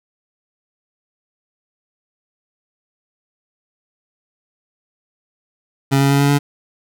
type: tone with pitch steps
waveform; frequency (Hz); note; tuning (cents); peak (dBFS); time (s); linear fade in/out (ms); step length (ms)
25% pulse; 137.2 / 138.63 / 140.08 / 141.55 / 143.03; C#3 / C#3 / C#3 / C#3 / D3; -17 / 0 / +18 / +37 / -45; -8; 5.91-6.39; 20; 96
effects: none